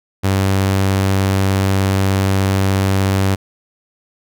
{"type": "tone", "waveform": "sawtooth", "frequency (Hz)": 96.7, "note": "G2", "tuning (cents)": -23, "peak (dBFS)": -9, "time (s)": [0.23, 3.36], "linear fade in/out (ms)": 20, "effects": []}